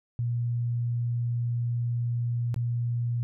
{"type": "tone with dropouts", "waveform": "sine", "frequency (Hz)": 119.3, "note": "A#2", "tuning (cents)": 41, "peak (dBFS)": -25, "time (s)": [0.19, 3.23], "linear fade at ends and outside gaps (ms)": 0, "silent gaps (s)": [2.543, 2.562], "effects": []}